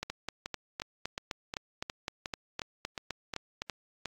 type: two click trains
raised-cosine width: 0.2 ms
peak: -18 / -17 dBFS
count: 12 / 15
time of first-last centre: 0.1-4.057 / 0.03-3.62 s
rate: 2.78 / 3.9 Hz
effects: AAC 48 kbps